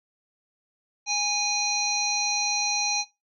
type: harmonic tone with a mistuned harmonic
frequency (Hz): 822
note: G#5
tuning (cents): -18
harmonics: 1 / 3 / 5 / 7 / 8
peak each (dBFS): -31 / -28 / -29 / -26 / -34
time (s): 1.06-3.05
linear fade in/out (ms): 50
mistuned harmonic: 8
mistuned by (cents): -70
effects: noise-tail reverb RT60 0.2 s tail -18 dB re dry